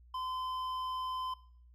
sine tone with hard clipping, 1026 Hz, C6, 34 cents flat, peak -37 dBFS, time 0.14-1.34 s, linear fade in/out 5 ms, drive 8 dB, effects noise-tail reverb RT60 0.6 s tail -20 dB re dry + added 60 Hz sine -56 dBFS peak until 1.74 s

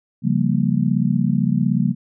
sine chord, G half-diminished seventh, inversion second, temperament equal with one note detuned, 138.59 / 174.61 / 196 / 232 Hz, Db3 / F3 / G3 / Bb3, 0 / 0 / 0 / -8 cents, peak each -21 dBFS, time 0.22-1.95 s, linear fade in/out 50 ms, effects none

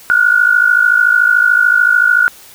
sine tone pair together, 1426.4 / 1480 Hz, F6 / F#6, +36 / 0 cents, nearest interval minor second, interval 64 cents, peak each -10 dBFS, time 0.1-2.28 s, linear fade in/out 0 ms, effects white hiss -39 dBFS RMS until 2.54 s

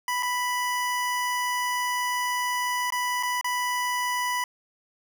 25% pulse tone with dropouts, 987.8 Hz, B5, in tune, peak -21 dBFS, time 0.08-4.44 s, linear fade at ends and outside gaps 2 ms, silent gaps 0.226-0.23 / 2.904-2.922 / 3.228-3.232 / 3.412-3.444 s, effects none

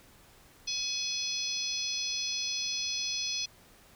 harmonic tone, 846 Hz, G#5, 32 cents sharp, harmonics 3 / 4 / 5 / 6 / 7, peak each -39 / -38 / -37 / -36 / -37 dBFS, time 0.67-3.46 s, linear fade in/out 10 ms, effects pink hiss -58 dBFS RMS until 3.95 s

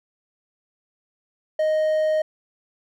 triangle tone, 622 Hz, D#5, 1 cent flat, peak -16 dBFS, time 1.59-2.22 s, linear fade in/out 5 ms, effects none

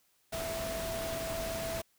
sine tone in noise, 659.3 Hz, E5, in tune, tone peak -36 dBFS, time 0.32-1.82 s, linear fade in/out 10 ms, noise pink, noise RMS -39 dBFS, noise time 0.32-1.82 s, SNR 0 dB, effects white hiss -71 dBFS RMS until 1.98 s

